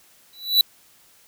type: tone with exponential growth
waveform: square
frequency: 3951 Hz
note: B7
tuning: in tune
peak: -10 dBFS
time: 0.33-0.61 s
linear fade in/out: 2 ms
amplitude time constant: 60 ms
effects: white hiss -55 dBFS RMS until 1.27 s